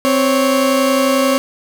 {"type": "tone pair together", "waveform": "30% pulse", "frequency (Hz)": [261.6, 554.4], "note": ["C4", "C#5"], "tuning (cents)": [0, 0], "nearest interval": "octave + minor second", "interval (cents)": 1300, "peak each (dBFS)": -12, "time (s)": [0.05, 1.38], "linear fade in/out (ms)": 0, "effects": []}